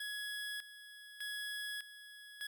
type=tone with tremolo; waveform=25% pulse; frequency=1678 Hz; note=G#6; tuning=17 cents sharp; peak=-36 dBFS; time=0-2.47 s; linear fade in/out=5 ms; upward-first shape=square; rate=0.83 Hz; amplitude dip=75%; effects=none